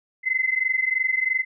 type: tone pair together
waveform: sine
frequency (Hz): 2039 / 2062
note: C7 / C7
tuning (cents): -45 / -26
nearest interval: unison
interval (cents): 19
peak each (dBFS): -23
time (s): 0.23-1.45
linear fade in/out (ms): 50
effects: none